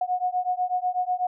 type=beating tone pair; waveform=sine; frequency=724 / 732.1 Hz; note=F#5 / F#5; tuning=-38 / -19 cents; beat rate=8.1 Hz; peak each=-26 dBFS; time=0.01-1.27 s; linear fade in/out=5 ms; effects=none